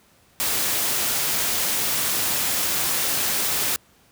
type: noise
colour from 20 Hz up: white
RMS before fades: -23 dBFS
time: 0.4-3.76 s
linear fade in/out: 0 ms
effects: pink hiss -57 dBFS RMS until 4.11 s + high-pass 60 Hz 12 dB/octave